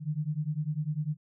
sine beating tone pair, 146.83 / 156.83 Hz, D3 / D#3, 0 / +14 cents, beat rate 10 Hz, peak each -32 / -32 dBFS, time 0-1.17 s, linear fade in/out 50 ms, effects none

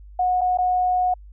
sine tone with dropouts, 729 Hz, F#5, 26 cents flat, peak -17 dBFS, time 0.19-1.14 s, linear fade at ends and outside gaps 5 ms, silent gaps 0.41-0.414 / 0.574-0.585 s, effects added 50 Hz sine -40 dBFS peak until 1.32 s

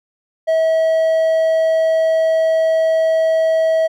triangle tone, 645 Hz, E5, 38 cents flat, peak -10 dBFS, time 0.47-3.88 s, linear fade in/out 20 ms, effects none

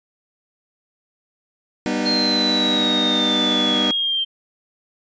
sawtooth chord, G augmented, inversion none, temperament just, 196 / 245 / 306.2 Hz, G3 / B3 / D#4, 0 / -14 / -28 cents, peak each -22 / -19 / -20 dBFS, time 1.86-3.91 s, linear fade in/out 0 ms
sine exponential sweep, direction down, 4215 to 3136 Hz, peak -18 dBFS, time 2.05-4.25 s, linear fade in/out 20 ms
effects resampled to 16000 Hz

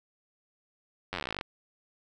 slowing click train, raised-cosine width 0.3 ms, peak -17 dBFS, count 19, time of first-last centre 1.13-1.411 s, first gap 10 ms, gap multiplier 1.05, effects none

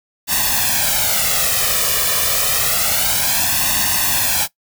white noise with flanger, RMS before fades -17 dBFS, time 0.27-4.48 s, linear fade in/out 50 ms, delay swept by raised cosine 1.1 to 1.71 ms, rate 0.28 Hz, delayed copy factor +0.85, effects noise-tail reverb RT60 0.1 s tail -19 dB re dry

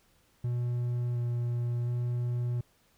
triangle tone with vibrato, 120.7 Hz, B2, 39 cents flat, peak -26 dBFS, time 0.44-2.61 s, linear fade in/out 5 ms, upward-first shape square, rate 0.7 Hz, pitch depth 10 cents each way, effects pink hiss -67 dBFS RMS until 2.97 s

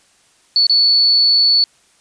sine tone with dropouts, 4442 Hz, C#8, 3 cents sharp, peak -9 dBFS, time 0.56-1.64 s, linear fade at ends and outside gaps 1 ms, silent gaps 0.668-0.696 s, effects white hiss -54 dBFS RMS until 2 s + resampled to 22050 Hz

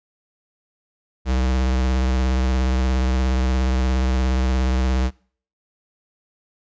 square tone with vibrato, 64.1 Hz, C2, 35 cents flat, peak -18 dBFS, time 1.25-5.11 s, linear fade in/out 50 ms, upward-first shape triangle, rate 17 Hz, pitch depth 50 cents each way, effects noise-tail reverb RT60 0.5 s tail -24 dB re dry + resampled to 16000 Hz

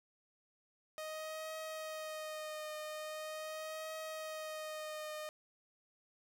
sawtooth tone with vibrato, 622.3 Hz, D#5, in tune, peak -38 dBFS, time 0.98-5.29 s, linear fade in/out 0 ms, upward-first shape triangle, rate 0.42 Hz, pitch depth 29 cents each way, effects none

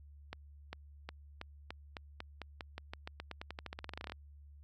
accelerating click train, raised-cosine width 0.3 ms, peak -26 dBFS, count 29, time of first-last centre 0.33-4.121 s, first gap 400 ms, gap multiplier 0.9, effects added 72 Hz sine -53 dBFS peak until 4.63 s

